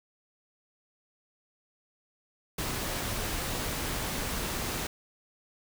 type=noise; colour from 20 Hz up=pink; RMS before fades=-33 dBFS; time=2.58-4.87 s; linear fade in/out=5 ms; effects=none